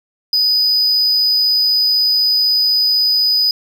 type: tone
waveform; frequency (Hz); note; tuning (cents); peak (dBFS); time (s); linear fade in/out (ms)
triangle; 4978; D#8; 0; -10; 0.33-3.51; 2
effects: none